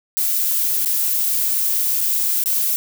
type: noise with dropouts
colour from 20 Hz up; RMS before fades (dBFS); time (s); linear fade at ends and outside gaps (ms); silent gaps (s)
violet; -19; 0.17-2.76; 0; 0.848-0.858 / 2.007-2.012 / 2.438-2.459
effects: none